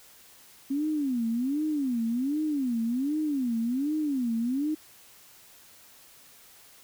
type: tone with vibrato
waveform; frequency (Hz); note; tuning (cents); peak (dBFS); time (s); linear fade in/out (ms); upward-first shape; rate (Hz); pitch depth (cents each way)
sine; 265.1; C4; +23; -25; 0.7-4.75; 10; sine; 1.3; 270
effects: white hiss -54 dBFS RMS until 6.83 s